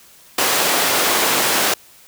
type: high-pass noise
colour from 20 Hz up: pink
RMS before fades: -17 dBFS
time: 0.38-1.74 s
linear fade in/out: 5 ms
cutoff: 400 Hz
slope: 12 dB/octave
effects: white hiss -47 dBFS RMS until 2.07 s